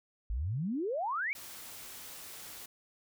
sine exponential sweep, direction up, 49 to 2349 Hz, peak -31 dBFS, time 0.3-1.33 s, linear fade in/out 0 ms
white noise, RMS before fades -47 dBFS, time 1.35-2.66 s, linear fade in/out 5 ms
effects none

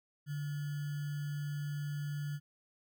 sine tone with sample-and-hold, 146.2 Hz, D3, 7 cents flat, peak -35 dBFS, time 0.26-2.4 s, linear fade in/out 50 ms, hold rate 1575 Hz, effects none

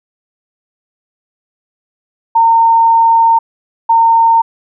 sine tone pair in turn, 914 / 914 Hz, A#5 / A#5, -34 / -34 cents, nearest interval unison, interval 0 cents, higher neither, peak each -5 dBFS, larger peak neither, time 2.35-3.39 / 3.89-4.42 s, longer first, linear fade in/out 10 ms, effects none

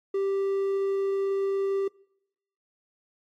triangle tone, 392 Hz, G4, in tune, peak -22 dBFS, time 0.14-1.88 s, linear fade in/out 5 ms, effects noise-tail reverb RT60 0.8 s tail -25 dB re dry + AAC 48 kbps

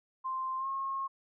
sine tone with pitch glide, 1046.5 to 1081.5 Hz, C6 to C#6, 0 to -43 cents, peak -32 dBFS, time 0.24-1.08 s, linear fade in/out 20 ms, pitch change +57 cents, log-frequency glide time 0.58-0.67 s, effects none

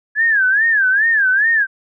sine tone with vibrato, 1667 Hz, G#6, 6 cents sharp, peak -11 dBFS, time 0.15-1.67 s, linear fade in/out 50 ms, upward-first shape sine, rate 2.4 Hz, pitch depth 180 cents each way, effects none

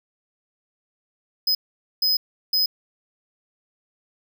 square tone bursts at uneven times, 5040 Hz, D#8, 21 cents sharp, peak -18 dBFS, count 3, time 1.47-1.55 / 2.02-2.17 / 2.53-2.66 s, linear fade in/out 5 ms, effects none

